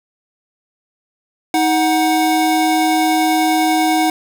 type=tone pair together; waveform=square; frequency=315.7 / 740 Hz; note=D#4 / F#5; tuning=+25 / 0 cents; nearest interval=octave + minor third; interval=1475 cents; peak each=-16 dBFS; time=1.54-4.1 s; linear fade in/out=2 ms; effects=none